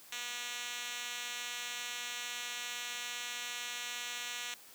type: tone with band-pass filter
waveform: 5% pulse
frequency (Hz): 242.4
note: B3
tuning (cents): -32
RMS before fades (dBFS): -41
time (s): 0.12-4.54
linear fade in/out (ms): 2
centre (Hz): 4700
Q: 1.4
effects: white hiss -56 dBFS RMS until 4.74 s + high-pass 150 Hz 12 dB/octave